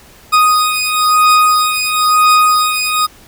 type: beating tone pair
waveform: 40% pulse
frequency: 1244 / 1245 Hz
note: D#6 / D#6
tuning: -1 / +1 cents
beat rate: 1 Hz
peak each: -11 dBFS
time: 0.32-3.07 s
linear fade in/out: 20 ms
effects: pink hiss -42 dBFS RMS until 3.27 s